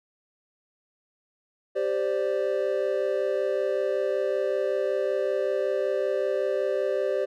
triangle chord, G suspended fourth, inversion none, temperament just, 392 / 522.7 / 588 Hz, G4 / C5 / D5, 0 / -2 / +2 cents, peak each -26 dBFS, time 1.75-7.26 s, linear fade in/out 20 ms, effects none

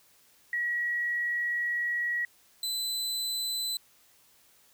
sine / sawtooth tone pair in turn, 1916 / 4020 Hz, A#6 / B7, +47 / +30 cents, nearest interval octave + minor second, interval 1283 cents, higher second, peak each -27 dBFS, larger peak neither, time 0.53-2.25 / 2.63-3.77 s, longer first, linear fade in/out 2 ms, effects white hiss -62 dBFS RMS until 4.73 s

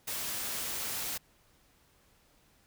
white noise, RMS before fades -36 dBFS, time 0.07-1.18 s, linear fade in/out 10 ms, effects pink hiss -66 dBFS RMS until 2.66 s

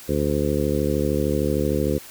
harmonic tone, 73.2 Hz, D2, 5 cents flat, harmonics 1 / 2 / 3 / 4 / 5 / 6 / 7, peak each -27 / -27 / -27 / -27 / -27 / -27 / -27 dBFS, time 0.08-1.99 s, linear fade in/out 20 ms, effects white hiss -42 dBFS RMS until 2.1 s

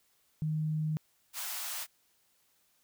sine tone, 155.1 Hz, D#3, 5 cents flat, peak -29 dBFS, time 0.42-0.97 s, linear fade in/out 0 ms
white high-pass noise, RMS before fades -38 dBFS, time 1.33-1.87 s, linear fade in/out 50 ms, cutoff 640 Hz, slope 48 dB/octave
effects white hiss -71 dBFS RMS until 2.83 s

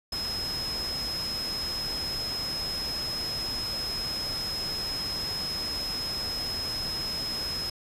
sine tone in noise, 5130 Hz, E8, 48 cents flat, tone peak -30 dBFS, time 0.12-7.7 s, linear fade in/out 5 ms, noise pink, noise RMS -38 dBFS, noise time 0.12-7.7 s, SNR +5 dB, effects resampled to 32000 Hz

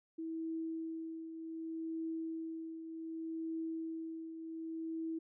sine tone with tremolo, 324.7 Hz, E4, 26 cents flat, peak -36 dBFS, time 0.18-5.19 s, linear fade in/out 10 ms, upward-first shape triangle, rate 0.66 Hz, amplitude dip 60%, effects none

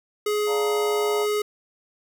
square tone, 419.3 Hz, G#4, 17 cents sharp, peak -22 dBFS, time 0.26-1.42 s, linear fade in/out 5 ms
sine chord, Bb major seventh, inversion first, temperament just, 582.7 / 699.2 / 874.1 / 932.3 Hz, D5 / F5 / A5 / Bb5, -14 / +2 / -12 / 0 cents, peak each -33 / -32 / -38 / -33 dBFS, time 0.46-1.27 s, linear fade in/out 50 ms
effects none

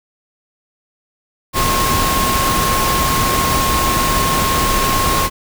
sine tone in noise, 1077 Hz, C6, 50 cents sharp, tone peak -17 dBFS, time 1.53-5.3 s, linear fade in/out 50 ms, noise pink, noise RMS -17 dBFS, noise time 1.53-5.3 s, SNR -3 dB, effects none

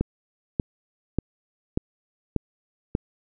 click train, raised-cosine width 3 ms, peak -9 dBFS, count 6, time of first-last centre 0.01-2.951 s, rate 1.7 Hz, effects none

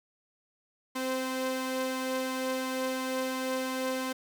sawtooth tone pair together, 260.5 / 518.1 Hz, C4 / C5, -7 / -17 cents, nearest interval octave, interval 1190 cents, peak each -29 / -29 dBFS, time 0.95-4.13 s, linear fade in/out 10 ms, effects none

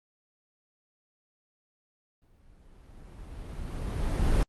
brown noise with exponential growth, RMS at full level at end -22 dBFS, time 2.22-4.43 s, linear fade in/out 1 ms, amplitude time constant 480 ms, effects Opus 32 kbps

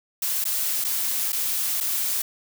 blue noise with dropouts, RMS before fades -25 dBFS, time 0.22-2.22 s, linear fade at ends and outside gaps 5 ms, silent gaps 0.442-0.452 / 0.842-0.846 / 1.322-1.328 / 1.804-1.808 s, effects none

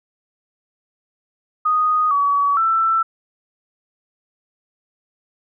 sine tone with pitch steps, 1242 / 1135 / 1332 Hz, D#6 / C#6 / E6, -3 / +41 / +18 cents, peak -14 dBFS, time 1.65-3.03 s, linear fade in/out 10 ms, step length 460 ms, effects none

